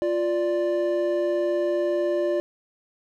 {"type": "tone pair together", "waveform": "triangle", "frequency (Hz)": [349.2, 587.3], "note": ["F4", "D5"], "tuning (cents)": [0, 0], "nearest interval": "major sixth", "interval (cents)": 900, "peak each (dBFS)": -22, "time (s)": [0.02, 2.4], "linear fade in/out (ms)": 0, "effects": []}